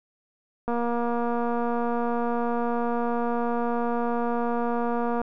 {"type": "click train", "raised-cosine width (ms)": 1, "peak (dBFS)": -15, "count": 1076, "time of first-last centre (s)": [0.68, 5.216], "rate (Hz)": 237, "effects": []}